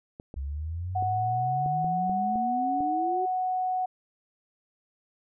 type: clicks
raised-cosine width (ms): 2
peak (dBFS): -27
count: 8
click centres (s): 0.199 / 0.341 / 1.025 / 1.661 / 1.845 / 2.096 / 2.357 / 2.806
type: exponential sweep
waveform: sine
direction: up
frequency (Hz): 65.9 to 380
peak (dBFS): -30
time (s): 0.36-3.26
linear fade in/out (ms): 10
type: tone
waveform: sine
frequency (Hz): 740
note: F#5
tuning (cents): 0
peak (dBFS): -25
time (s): 0.95-3.86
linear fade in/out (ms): 10
effects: none